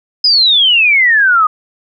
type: exponential sweep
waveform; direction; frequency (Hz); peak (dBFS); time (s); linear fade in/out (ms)
sine; down; 5080 to 1218; -6; 0.24-1.47; 5
effects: none